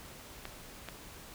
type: clicks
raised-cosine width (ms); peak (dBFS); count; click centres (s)
0.3; -24; 2; 0.454 / 0.887
effects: pink hiss -50 dBFS RMS until 1.34 s